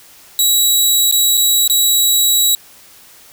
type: tone with dropouts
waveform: 15% pulse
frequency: 3881 Hz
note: B7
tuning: 31 cents flat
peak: -3 dBFS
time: 0.39-2.55 s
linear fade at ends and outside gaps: 1 ms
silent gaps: 1.113-1.124 / 1.371-1.375 / 1.677-1.698 s
effects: white hiss -43 dBFS RMS until 3.32 s